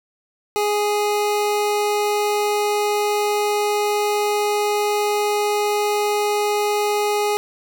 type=tone; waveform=25% pulse; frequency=415.3 Hz; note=G#4; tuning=in tune; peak=-14 dBFS; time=0.56-7.37 s; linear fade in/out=0 ms; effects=none